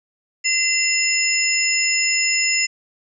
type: tone cluster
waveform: sine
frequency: 2052 / 2737 / 5210 / 7000 Hz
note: C7 / F7 / E8 / A8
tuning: -34 / -36 / -21 / -10 cents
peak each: -22 dBFS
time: 0.44-2.67 s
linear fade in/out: 20 ms
effects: none